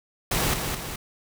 pink noise with echo, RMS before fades -24 dBFS, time 0.31-0.54 s, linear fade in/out 5 ms, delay 210 ms, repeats 2, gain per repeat -5 dB, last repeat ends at 0.96 s, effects none

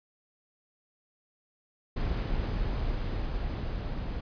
brown noise with level ramp, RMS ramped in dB -29 to -34 dBFS, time 1.96-4.21 s, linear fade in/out 10 ms, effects resampled to 11025 Hz

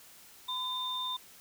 sine tone pair together, 1012 / 3610 Hz, B5 / A7, +42 / +44 cents, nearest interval octave + minor seventh, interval 2202 cents, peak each -37 / -34 dBFS, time 0.48-1.17 s, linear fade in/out 10 ms, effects white hiss -55 dBFS RMS until 1.4 s

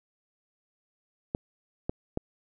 clicks, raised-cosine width 2 ms, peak -15 dBFS, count 3, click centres 1.349 / 1.895 / 2.174 s, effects none

